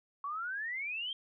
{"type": "exponential sweep", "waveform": "sine", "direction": "up", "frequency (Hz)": [1104, 3219], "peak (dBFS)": -35, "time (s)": [0.24, 1.13], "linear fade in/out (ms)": 2, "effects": []}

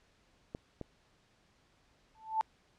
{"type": "clicks", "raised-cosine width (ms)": 2, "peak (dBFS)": [-26, -27], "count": 2, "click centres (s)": [0.549, 0.813]}
{"type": "tone with exponential growth", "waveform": "sine", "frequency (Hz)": 880, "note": "A5", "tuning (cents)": 0, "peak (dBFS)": -24, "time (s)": [2.15, 2.41], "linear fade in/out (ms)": 0, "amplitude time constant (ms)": 56}
{"effects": ["pink hiss -69 dBFS RMS until 2.78 s", "low-pass 6000 Hz 12 dB/octave"]}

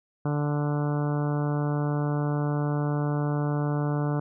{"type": "harmonic tone", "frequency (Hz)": 146.83, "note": "D3", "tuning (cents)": 0, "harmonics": [1, 2, 3, 4, 5, 6, 7, 8, 9, 10], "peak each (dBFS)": [-25, -31, -35, -37, -39, -41, -42, -43, -44, -45], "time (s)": [0.25, 4.2], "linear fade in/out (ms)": 5, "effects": []}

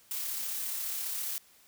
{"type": "noise with amplitude modulation", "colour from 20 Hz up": "blue", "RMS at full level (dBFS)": -34, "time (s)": [0.11, 1.38], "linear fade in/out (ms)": 0, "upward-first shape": "sine", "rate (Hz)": 34.7, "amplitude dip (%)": 25, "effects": ["white hiss -61 dBFS RMS until 1.67 s"]}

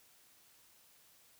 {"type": "silence", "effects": ["white hiss -65 dBFS RMS until 1.39 s"]}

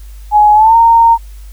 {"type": "tone with pitch glide", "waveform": "sine", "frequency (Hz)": [840, 921.3], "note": ["G#5", "A#5"], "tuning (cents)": [19, -21], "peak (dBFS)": -3, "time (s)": [0.31, 1.18], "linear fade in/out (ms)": 50, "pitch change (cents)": 160, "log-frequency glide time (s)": [0.54, 0.76], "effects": ["added 50 Hz sine -28 dBFS peak until 1.52 s", "white hiss -46 dBFS RMS until 1.52 s"]}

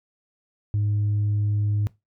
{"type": "tone", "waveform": "sine", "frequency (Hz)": 103.83, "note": "G#2", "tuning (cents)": 0, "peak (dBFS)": -18, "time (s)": [0.74, 1.87], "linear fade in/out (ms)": 0, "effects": ["noise-tail reverb RT60 0.2 s tail -22 dB re dry", "tanh soft clip ceiling -18 dBFS"]}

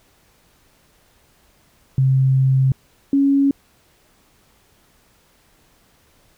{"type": "tone pair in turn", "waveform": "sine", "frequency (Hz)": [132.7, 277.6], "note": ["C3", "C#4"], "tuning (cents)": [25, 3], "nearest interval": "octave + minor second", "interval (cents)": 1278, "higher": "second", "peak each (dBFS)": -12, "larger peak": "neither", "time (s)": [[1.98, 2.72], [3.13, 3.51]], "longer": "first", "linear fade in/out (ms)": 2, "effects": ["pink hiss -57 dBFS RMS until 6.37 s"]}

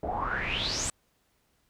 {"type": "noise with low-pass filter sweep", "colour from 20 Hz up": "pink", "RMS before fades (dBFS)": -31, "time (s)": [0.03, 0.9], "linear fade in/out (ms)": 2, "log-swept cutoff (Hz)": [600, 8300], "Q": 9.5, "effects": ["pink hiss -71 dBFS RMS until 1.69 s"]}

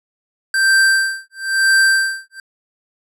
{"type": "tone with tremolo", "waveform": "square", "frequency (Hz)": 1568, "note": "G6", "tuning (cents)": 0, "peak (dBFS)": -10, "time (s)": [0.54, 2.4], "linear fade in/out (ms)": 2, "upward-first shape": "sine", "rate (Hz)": 1, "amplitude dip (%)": 100, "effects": ["low-pass 12000 Hz 12 dB/octave"]}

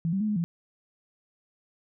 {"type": "tone with pitch steps", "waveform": "sine", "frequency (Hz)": [165.6, 193.7, 214.2, 209.6, 169.5], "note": ["E3", "G3", "A3", "G#3", "E3"], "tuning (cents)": [8, -20, -46, 16, 49], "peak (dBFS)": -24, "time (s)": [0.05, 0.44], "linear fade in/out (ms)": 0, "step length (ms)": 78, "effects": []}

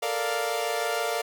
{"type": "chord", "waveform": "sawtooth", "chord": "Bb major seventh", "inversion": "third", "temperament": "equal", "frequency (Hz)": [440, 466.2, 587.3, 698.5], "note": ["A4", "Bb4", "D5", "F5"], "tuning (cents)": [0, 0, 0, 0], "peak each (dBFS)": [-30, -28, -28, -26], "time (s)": [0.02, 1.22], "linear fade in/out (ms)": 10, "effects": []}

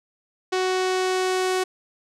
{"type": "tone with low-pass filter sweep", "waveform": "sawtooth", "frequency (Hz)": 371.6, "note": "F#4", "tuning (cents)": 7, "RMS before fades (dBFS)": -23, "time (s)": [0.52, 1.64], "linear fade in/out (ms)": 10, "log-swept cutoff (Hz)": [5900, 9300], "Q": 1, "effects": []}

